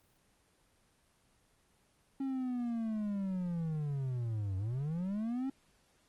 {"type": "linear two-way sweep", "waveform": "triangle", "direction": "down then up", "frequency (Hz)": [273.4, 92.5, 273.4], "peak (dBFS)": -31, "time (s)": [2.2, 5.5], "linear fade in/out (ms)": 5, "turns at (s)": 4.57, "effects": ["pink hiss -70 dBFS RMS until 6.08 s", "Opus 24 kbps"]}